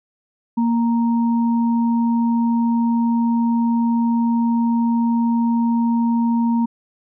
sine tone pair together, 233.3 / 932.3 Hz, A#3 / A#5, +2 / 0 cents, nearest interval 2 octaves, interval 2398 cents, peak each -15 / -26 dBFS, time 0.57-6.66 s, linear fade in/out 10 ms, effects none

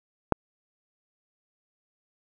click, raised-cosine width 1 ms, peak -5 dBFS, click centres 0.323 s, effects none

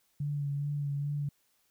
sine tone with vibrato, 143.7 Hz, D3, 37 cents flat, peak -30 dBFS, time 0.2-1.29 s, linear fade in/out 5 ms, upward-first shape sine, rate 2.4 Hz, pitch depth 26 cents each way, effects white hiss -72 dBFS RMS until 1.7 s

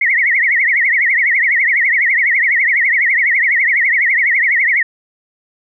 sine tone with vibrato, 2019 Hz, B6, 38 cents sharp, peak -10 dBFS, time 0.01-4.83 s, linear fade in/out 5 ms, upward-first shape triangle, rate 12 Hz, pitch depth 200 cents each way, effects none

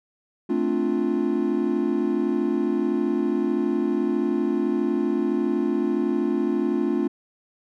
triangle chord, D minor seventh, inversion second, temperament equal, 220 / 261.6 / 293.7 / 349.2 Hz, A3 / C4 / D4 / F4, 0 / 0 / 0 / 0 cents, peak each -25 / -25 / -24 / -23 dBFS, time 0.49-7.08 s, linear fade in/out 10 ms, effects none

